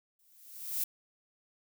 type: noise with exponential growth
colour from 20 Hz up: violet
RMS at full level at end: -30 dBFS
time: 0.19-0.84 s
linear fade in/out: 5 ms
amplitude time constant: 140 ms
effects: none